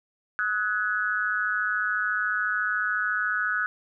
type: tone with amplitude modulation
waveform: sine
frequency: 1480 Hz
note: F#6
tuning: in tune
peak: -19 dBFS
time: 0.39-3.66 s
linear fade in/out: 0 ms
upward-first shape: sine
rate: 206 Hz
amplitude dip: 100%
effects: none